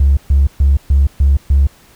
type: tone bursts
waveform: triangle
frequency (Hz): 69.3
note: C#2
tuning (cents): 0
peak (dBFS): -3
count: 6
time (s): 0-1.67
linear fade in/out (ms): 5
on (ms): 170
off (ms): 130
effects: tanh soft clip ceiling -4 dBFS + pink hiss -46 dBFS RMS until 1.95 s